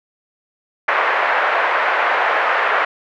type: band-pass noise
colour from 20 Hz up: white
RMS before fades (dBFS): -17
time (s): 0.88-2.85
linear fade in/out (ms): 5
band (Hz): 520 to 1900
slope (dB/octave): 24
effects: none